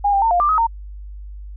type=tone with pitch steps; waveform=sine; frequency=814 / 792 / 906 / 704 / 1185 / 1269 / 918 Hz; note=G#5 / G5 / A#5 / F5 / D6 / D#6 / A#5; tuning=-35 / +18 / -50 / +14 / +15 / +34 / -27 cents; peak=-13 dBFS; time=0.04-0.67 s; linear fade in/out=10 ms; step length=90 ms; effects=added 50 Hz sine -31 dBFS peak until 1.56 s